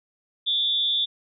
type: tone with amplitude modulation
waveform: sine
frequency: 3520 Hz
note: A7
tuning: in tune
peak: -17 dBFS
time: 0.46-1.06 s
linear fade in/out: 20 ms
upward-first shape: sine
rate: 243 Hz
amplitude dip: 75%
effects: none